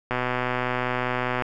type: click train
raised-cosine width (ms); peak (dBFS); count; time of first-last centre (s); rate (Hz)
0.5; -10; 165; 0.11-1.422; 125
effects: none